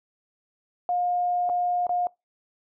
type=tone with dropouts; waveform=sine; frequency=712 Hz; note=F5; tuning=33 cents sharp; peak=-22 dBFS; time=0.89-2.07 s; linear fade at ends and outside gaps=1 ms; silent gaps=1.492-1.497 / 1.868-1.893 s; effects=noise-tail reverb RT60 0.2 s tail -23 dB re dry